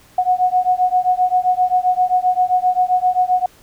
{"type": "beating tone pair", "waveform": "sine", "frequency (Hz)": [728, 735.6], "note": ["F#5", "F#5"], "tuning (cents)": [-28, -10], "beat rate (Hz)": 7.6, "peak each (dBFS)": [-16, -16], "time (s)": [0.18, 3.46], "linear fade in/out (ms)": 5, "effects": ["pink hiss -49 dBFS RMS until 3.62 s"]}